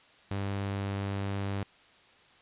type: tone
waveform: sawtooth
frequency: 99.1 Hz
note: G2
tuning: 19 cents sharp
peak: -27 dBFS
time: 0.31-1.63 s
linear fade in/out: 0 ms
effects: white hiss -59 dBFS RMS until 2.41 s + resampled to 8000 Hz

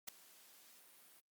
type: noise with ADSR envelope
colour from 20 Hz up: white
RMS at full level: -42 dBFS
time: 0.07-1.21 s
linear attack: 16 ms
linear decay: 3 ms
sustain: -21 dB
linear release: 25 ms
effects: high-pass 200 Hz 12 dB/octave + Opus 48 kbps

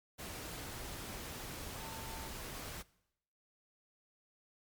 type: tone in noise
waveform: sine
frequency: 896 Hz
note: A5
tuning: 31 cents sharp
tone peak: -49 dBFS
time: 1.8-2.29 s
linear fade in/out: 20 ms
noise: pink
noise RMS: -45 dBFS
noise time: 0.18-2.83 s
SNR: -7 dB
effects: noise-tail reverb RT60 0.8 s tail -21 dB re dry + MP3 96 kbps

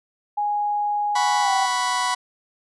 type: tone with pitch glide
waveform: sine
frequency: 828 to 772.6 Hz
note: G#5 to G5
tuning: -5 to -25 cents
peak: -20 dBFS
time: 0.37-1.66 s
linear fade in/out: 10 ms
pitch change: -120 cents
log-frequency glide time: 1.41-1.53 s
type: chord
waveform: sawtooth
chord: F# suspended fourth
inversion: none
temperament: just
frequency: 740 / 986.7 / 1110 Hz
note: F#5 / B5 / C#6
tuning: 0 / -2 / +2 cents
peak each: -24 / -18 / -24 dBFS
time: 1.15-2.15 s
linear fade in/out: 10 ms
effects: resampled to 22050 Hz

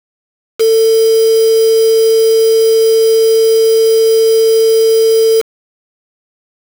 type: tone with quantisation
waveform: sine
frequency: 447.6 Hz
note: A4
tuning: 30 cents sharp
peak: -6 dBFS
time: 0.59-5.42 s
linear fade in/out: 20 ms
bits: 3
effects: none

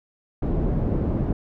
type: low-pass noise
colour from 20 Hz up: pink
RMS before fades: -23 dBFS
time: 0.42-1.33 s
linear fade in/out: 5 ms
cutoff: 380 Hz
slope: 12 dB/octave
effects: none

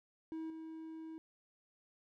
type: tone with level steps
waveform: triangle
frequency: 320.9 Hz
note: E4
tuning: 46 cents flat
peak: -38 / -43 dBFS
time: 0.32-1.18 s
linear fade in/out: 0 ms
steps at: 0.5 s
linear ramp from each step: 2 ms
effects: none

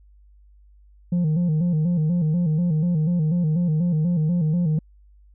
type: tone with vibrato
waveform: sine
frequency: 164.81 Hz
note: E3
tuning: in tune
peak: -15 dBFS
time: 1.12-4.79 s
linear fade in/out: 5 ms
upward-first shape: square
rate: 4.1 Hz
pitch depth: 110 cents each way
effects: tanh soft clip ceiling -17 dBFS + added 50 Hz sine -49 dBFS peak until 5.34 s

